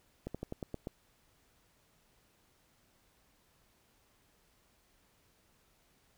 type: slowing click train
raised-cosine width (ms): 2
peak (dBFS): -25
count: 7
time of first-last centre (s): 0.27-0.871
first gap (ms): 76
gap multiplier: 1.11
effects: pink hiss -70 dBFS RMS until 6.17 s